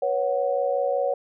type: chord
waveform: sine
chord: B suspended second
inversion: none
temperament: equal with one note detuned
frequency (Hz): 489.1 / 554.4 / 740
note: B4 / C#5 / F#5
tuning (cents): -17 / 0 / 0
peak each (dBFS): -27 / -23 / -28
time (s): 0.02-1.14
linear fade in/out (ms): 5
effects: none